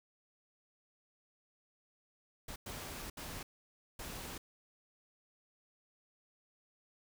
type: noise bursts at uneven times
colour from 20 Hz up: pink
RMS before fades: -45 dBFS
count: 4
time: 2.48-2.56 / 2.66-3.1 / 3.17-3.43 / 3.99-4.38 s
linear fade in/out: 5 ms
effects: none